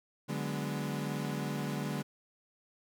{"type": "chord", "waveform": "35% pulse", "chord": "G# half-diminished seventh", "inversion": "second", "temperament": "equal", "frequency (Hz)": [146.83, 185, 207.7, 246.9], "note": ["D3", "F#3", "G#3", "B3"], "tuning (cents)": [0, 0, 0, 0], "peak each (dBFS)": [-35, -40, -37, -40], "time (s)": [0.28, 2.03], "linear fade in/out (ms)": 20, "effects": []}